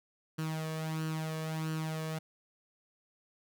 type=tone with flanger; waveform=sawtooth; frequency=158.3 Hz; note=D#3; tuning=30 cents sharp; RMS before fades=-36 dBFS; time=0.38-2.19 s; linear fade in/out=10 ms; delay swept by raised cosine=0.68 to 1.78 ms; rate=1.5 Hz; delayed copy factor=+0.6; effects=none